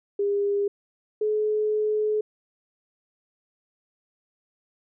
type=tone pair in turn; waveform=sine; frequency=404.3 / 426.5 Hz; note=G#4 / G#4; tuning=-46 / +46 cents; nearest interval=minor second; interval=92 cents; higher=second; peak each=-21 dBFS; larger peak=neither; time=0.19-0.68 / 1.21-2.21 s; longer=second; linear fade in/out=5 ms; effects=none